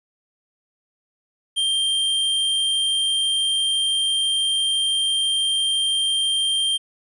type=tone; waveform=square; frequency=3173 Hz; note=G7; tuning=20 cents sharp; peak=-19 dBFS; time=1.56-6.78 s; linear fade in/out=20 ms; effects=resampled to 24000 Hz + 10-bit